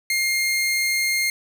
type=tone; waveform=sawtooth; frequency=2123 Hz; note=C7; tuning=25 cents sharp; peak=-16 dBFS; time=0.1-1.3 s; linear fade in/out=2 ms; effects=none